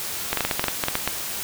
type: clicks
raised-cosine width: 0.3 ms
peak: -5 dBFS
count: 12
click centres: 0.33 / 0.373 / 0.407 / 0.45 / 0.512 / 0.595 / 0.641 / 0.683 / 0.838 / 0.884 / 0.954 / 1.076 s
effects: white hiss -30 dBFS RMS until 1.43 s